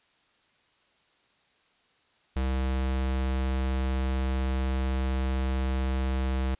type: tone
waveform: square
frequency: 65.41 Hz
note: C2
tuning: in tune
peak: -26 dBFS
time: 2.36-6.55 s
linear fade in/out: 5 ms
effects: white hiss -66 dBFS RMS until 6.59 s + resampled to 8000 Hz